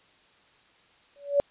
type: tone with exponential growth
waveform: sine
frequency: 569 Hz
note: C#5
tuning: 45 cents sharp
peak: -15 dBFS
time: 1.16-1.4 s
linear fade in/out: 0 ms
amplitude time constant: 51 ms
effects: white hiss -60 dBFS RMS until 1.5 s + resampled to 8000 Hz